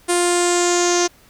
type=tone with low-pass filter sweep; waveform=sawtooth; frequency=351.1 Hz; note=F4; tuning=9 cents sharp; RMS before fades=-17 dBFS; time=0.08-1.08 s; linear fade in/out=20 ms; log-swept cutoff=9200 to 6100 Hz; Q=6.4; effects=pink hiss -51 dBFS RMS until 1.29 s